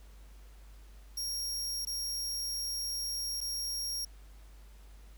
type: tone with dropouts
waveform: sawtooth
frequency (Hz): 5588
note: F8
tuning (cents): 0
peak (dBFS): -31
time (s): 1.17-4.05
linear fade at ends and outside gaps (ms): 5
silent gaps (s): 1.851-1.87 / 3.406-3.412
effects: added 50 Hz sine -50 dBFS peak until 5.17 s + pink hiss -63 dBFS RMS until 5.17 s